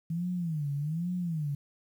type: tone with vibrato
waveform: sine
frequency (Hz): 159.9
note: D#3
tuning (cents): +48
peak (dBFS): -29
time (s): 0.1-1.55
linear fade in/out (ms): 5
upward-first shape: sine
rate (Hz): 1.2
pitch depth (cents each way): 210
effects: 10-bit